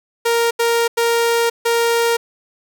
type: tone bursts at uneven times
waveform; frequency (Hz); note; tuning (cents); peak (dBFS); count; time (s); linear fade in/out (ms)
sawtooth; 466.2; A#4; 0; -10; 4; 0.25-0.51 / 0.59-0.88 / 0.97-1.5 / 1.65-2.17; 10
effects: none